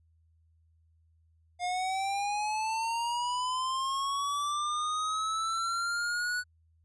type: linear sweep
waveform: square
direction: up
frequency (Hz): 708 to 1480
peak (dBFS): -30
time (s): 1.59-6.44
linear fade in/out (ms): 50
effects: added 81 Hz sine -63 dBFS peak until 6.84 s + resampled to 22050 Hz